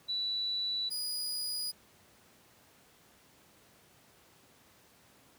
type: tone pair in turn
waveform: sine / sawtooth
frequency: 3951 / 4917 Hz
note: B7 / D#8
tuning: 0 / -21 cents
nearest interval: major third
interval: 379 cents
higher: second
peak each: -31 / -31 dBFS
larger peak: neither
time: 0.08-0.9 / 0.9-1.72 s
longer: neither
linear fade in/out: 20 ms
effects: pink hiss -62 dBFS RMS until 5.38 s + high-pass 100 Hz 12 dB/octave